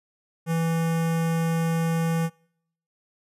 square tone with notch filter, 164.81 Hz, E3, in tune, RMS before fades -24 dBFS, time 0.46-2.3 s, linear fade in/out 50 ms, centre 4100 Hz, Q 1.4, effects noise-tail reverb RT60 0.7 s tail -26 dB re dry + resampled to 32000 Hz

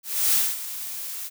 blue noise with ADSR envelope, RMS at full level -19 dBFS, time 0.03-1.3 s, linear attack 300 ms, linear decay 230 ms, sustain -14 dB, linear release 38 ms, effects none

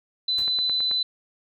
sine tone, 4011 Hz, B7, 26 cents sharp, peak -21 dBFS, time 0.28-1.03 s, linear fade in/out 5 ms
pink noise with exponential decay, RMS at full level -38 dBFS, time 0.38-0.58 s, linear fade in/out 1 ms, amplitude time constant 42 ms
click train, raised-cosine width 0.5 ms, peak -23 dBFS, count 5, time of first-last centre 0.48-0.913 s, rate 9.24 Hz
effects none

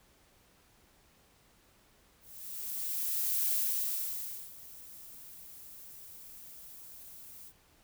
violet noise with ADSR envelope, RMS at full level -30 dBFS, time 2.2-7.53 s, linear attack 1300 ms, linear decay 1000 ms, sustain -20 dB, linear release 58 ms, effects pink hiss -65 dBFS RMS until 7.83 s

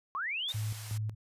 sine linear sweep, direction up, 1028 to 3758 Hz, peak -32 dBFS, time 0.15-0.52 s, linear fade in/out 0 ms
white band-pass noise, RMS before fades -47 dBFS, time 0.48-0.98 s, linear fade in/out 10 ms, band 560 to 12000 Hz, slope 12 dB/octave
sine tone with tremolo, 107.6 Hz, A2, 38 cents flat, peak -31 dBFS, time 0.54-1.15 s, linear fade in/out 10 ms, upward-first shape square, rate 2.7 Hz, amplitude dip 70%
effects resampled to 32000 Hz

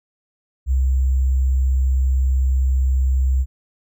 sine tone with sample-and-hold, 65.41 Hz, C2, in tune, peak -14 dBFS, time 0.66-3.46 s, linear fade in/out 50 ms, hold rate 7350 Hz, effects none

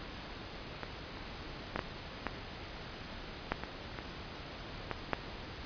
clicks, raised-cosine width 0.5 ms, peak -22 / -30 / -17 / -17 / -17 / -14 / -23 / -24 / -18 / -13 dBFS, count 10, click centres 0.833 / 1.172 / 1.76 / 1.792 / 2.267 / 3.52 / 3.636 / 3.988 / 4.913 / 5.133 s, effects pink hiss -45 dBFS RMS until 5.65 s + resampled to 11025 Hz

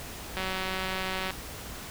click train, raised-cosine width 0.3 ms, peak -16 dBFS, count 177, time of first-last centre 0.37-1.306 s, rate 188 Hz, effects added 60 Hz sine -50 dBFS peak until 1.9 s + pink hiss -41 dBFS RMS until 1.9 s

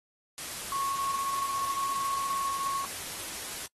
sine tone in noise, 1100 Hz, C#6, 14 cents flat, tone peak -29 dBFS, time 0.72-2.85 s, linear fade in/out 0 ms, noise white, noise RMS -38 dBFS, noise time 0.38-3.66 s, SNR +6 dB, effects noise-tail reverb RT60 0.1 s tail -23 dB re dry + AAC 32 kbps

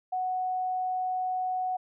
sine tone, 740 Hz, F#5, in tune, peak -27 dBFS, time 0.12-1.77 s, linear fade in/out 10 ms, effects none

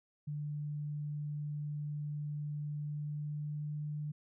sine tone with pitch glide, 148 to 149.37 Hz, D3 to D3, +14 to +30 cents, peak -36 dBFS, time 0.27-4.12 s, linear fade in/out 10 ms, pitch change +16 cents, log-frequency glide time 2.75-3.81 s, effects none

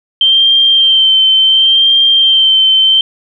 sine tone with vibrato, 3136 Hz, G7, in tune, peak -5 dBFS, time 0.21-3.01 s, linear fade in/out 2 ms, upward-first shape sine, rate 0.7 Hz, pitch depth 26 cents each way, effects none

